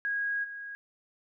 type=tone with level steps; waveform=sine; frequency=1644 Hz; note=G#6; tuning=18 cents flat; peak=-28 / -38 dBFS; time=0.05-0.75 s; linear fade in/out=0 ms; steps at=0.43 s; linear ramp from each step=20 ms; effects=none